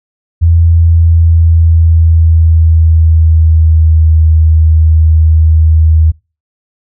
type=tone with pitch glide; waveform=sine; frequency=83.5 to 79.41 Hz; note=E2 to D#2; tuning=+23 to +36 cents; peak=-3 dBFS; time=0.41-6.12 s; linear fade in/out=20 ms; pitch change=-87 cents; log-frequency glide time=0.57-4.11 s; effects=noise-tail reverb RT60 0.3 s tail -24 dB re dry